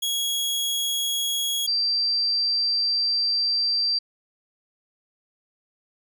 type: tone pair in turn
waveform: sawtooth / sine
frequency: 3322 / 4698 Hz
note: G#7 / D8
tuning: 0 / 0 cents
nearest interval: tritone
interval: 600 cents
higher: second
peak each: -20 dBFS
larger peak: neither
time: 0.02-1.67 / 1.67-3.99 s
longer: second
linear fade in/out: 10 ms
effects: none